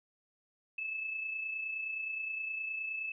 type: tone with amplitude modulation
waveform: sine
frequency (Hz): 2613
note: E7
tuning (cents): -16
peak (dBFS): -33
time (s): 0.78-3.12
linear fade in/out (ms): 5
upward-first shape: sine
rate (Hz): 29.6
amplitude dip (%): 45
effects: none